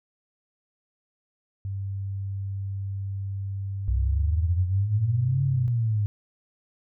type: tone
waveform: sine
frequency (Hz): 98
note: G2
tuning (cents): 0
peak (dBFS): -28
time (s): 1.65-5.68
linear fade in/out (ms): 0
type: exponential two-way sweep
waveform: sine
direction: up then down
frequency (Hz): 60.5 to 138.59 to 101.5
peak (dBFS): -21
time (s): 3.88-6.06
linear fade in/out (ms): 0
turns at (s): 5.43
effects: none